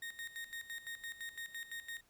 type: tone with tremolo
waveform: 35% pulse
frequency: 1853 Hz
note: A#6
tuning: 11 cents flat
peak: -40 dBFS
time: 0.02-2.01 s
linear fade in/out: 5 ms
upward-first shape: square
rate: 5.9 Hz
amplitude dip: 75%
effects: pink hiss -71 dBFS RMS until 2.09 s